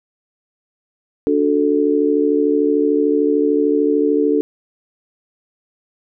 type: chord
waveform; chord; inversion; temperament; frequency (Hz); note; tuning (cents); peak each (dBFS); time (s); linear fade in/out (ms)
sine; D major; none; just; 293.7 / 367.1 / 440.5; D4 / F#4 / A4; 0 / -14 / +2; -16 / -21 / -16; 1.27-4.41; 0
effects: none